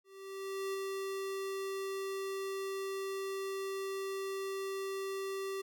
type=tone with ADSR envelope; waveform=square; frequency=388.5 Hz; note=G4; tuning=16 cents flat; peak=-35 dBFS; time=0.04-5.62 s; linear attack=700 ms; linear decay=10 ms; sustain=-2 dB; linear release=13 ms; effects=none